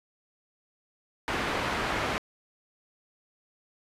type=low-pass noise; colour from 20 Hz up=white; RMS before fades=-30 dBFS; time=1.28-2.18 s; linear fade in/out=0 ms; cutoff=1800 Hz; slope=12 dB/octave; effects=resampled to 32000 Hz